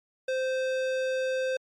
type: tone with tanh clipping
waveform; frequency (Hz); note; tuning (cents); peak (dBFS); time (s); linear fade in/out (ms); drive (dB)
sine; 520; C5; -11; -28; 0.28-1.57; 5; 18
effects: MP3 64 kbps